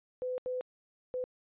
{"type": "tone bursts at uneven times", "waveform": "sine", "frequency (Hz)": 505, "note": "B4", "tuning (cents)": 39, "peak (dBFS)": -32, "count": 3, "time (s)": [[0.22, 0.38], [0.46, 0.61], [1.14, 1.24]], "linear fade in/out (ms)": 0, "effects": ["resampled to 8000 Hz"]}